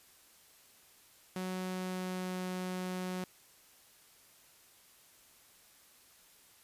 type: tone with pitch glide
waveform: sawtooth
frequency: 185 to 183.51 Hz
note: F#3 to F#3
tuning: 0 to -14 cents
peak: -32 dBFS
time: 1.36-3.24 s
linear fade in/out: 2 ms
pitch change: -14 cents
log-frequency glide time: 1.59-2.44 s
effects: white hiss -62 dBFS RMS until 6.63 s + resampled to 32000 Hz